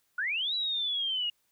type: linear two-way sweep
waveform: sine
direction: up then down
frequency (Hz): 1396.9 to 3956 to 2841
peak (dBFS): -28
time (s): 0.18-1.3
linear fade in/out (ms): 5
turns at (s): 0.54
effects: white hiss -73 dBFS RMS until 1.51 s